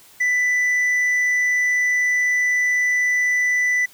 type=tone with tanh clipping; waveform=triangle; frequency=1986 Hz; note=B6; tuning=9 cents sharp; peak=-17 dBFS; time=0.2-3.86 s; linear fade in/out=10 ms; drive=8 dB; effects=white hiss -49 dBFS RMS until 3.93 s